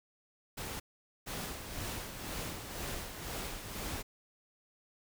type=noise; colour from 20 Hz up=pink; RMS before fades=-41 dBFS; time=0.57-0.8 s; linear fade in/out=10 ms
type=noise with tremolo; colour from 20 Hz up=pink; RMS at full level=-39 dBFS; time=1.26-4.03 s; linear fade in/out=20 ms; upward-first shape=sine; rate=2 Hz; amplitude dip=50%
type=tone with exponential decay; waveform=sine; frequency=86.4 Hz; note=F2; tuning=18 cents flat; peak=-36 dBFS; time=3.93-4.02 s; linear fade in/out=5 ms; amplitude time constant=18 ms
effects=none